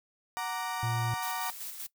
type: chord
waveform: 35% pulse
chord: Gb augmented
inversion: none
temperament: equal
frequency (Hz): 740 / 932.3 / 1174.7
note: Gb5 / Bb5 / D6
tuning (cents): 0 / 0 / 0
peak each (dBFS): -36 / -34 / -37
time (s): 0.37-1.5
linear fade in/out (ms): 0
type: tone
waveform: triangle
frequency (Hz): 116.54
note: A#2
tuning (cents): 0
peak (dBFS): -28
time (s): 0.83-1.14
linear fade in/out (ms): 0
type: noise with tremolo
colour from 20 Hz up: blue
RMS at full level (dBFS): -39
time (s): 1.22-1.87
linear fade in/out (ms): 10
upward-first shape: square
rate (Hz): 5.2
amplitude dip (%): 45
effects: noise-tail reverb RT60 0.1 s tail -19 dB re dry